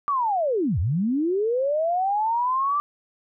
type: linear two-way sweep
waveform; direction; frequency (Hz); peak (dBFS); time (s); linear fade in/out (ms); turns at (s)
sine; down then up; 1182 to 73.42 to 1182; -20; 0.08-2.8; 0; 0.79
effects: none